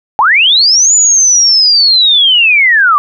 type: linear two-way sweep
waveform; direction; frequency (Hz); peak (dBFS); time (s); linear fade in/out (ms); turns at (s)
sine; up then down; 784 to 7040 to 1126; -4; 0.19-2.98; 0; 0.94
effects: none